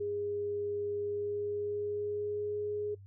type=tone with pitch glide; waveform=sine; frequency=410.3 to 416.7 Hz; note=G#4 to G#4; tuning=-21 to +6 cents; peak=-32 dBFS; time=0-2.95 s; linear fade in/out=10 ms; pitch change=+27 cents; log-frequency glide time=1.02-2.58 s; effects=noise-tail reverb RT60 0.1 s tail -24 dB re dry + added 98 Hz sine -49 dBFS peak until 3.06 s